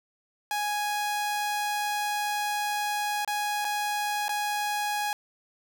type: tone with dropouts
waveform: sawtooth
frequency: 830.6 Hz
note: G#5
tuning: in tune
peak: -23 dBFS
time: 0.51-5.13 s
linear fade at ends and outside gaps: 1 ms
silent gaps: 3.248-3.276 / 3.646-3.65 / 4.282-4.292 s
effects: none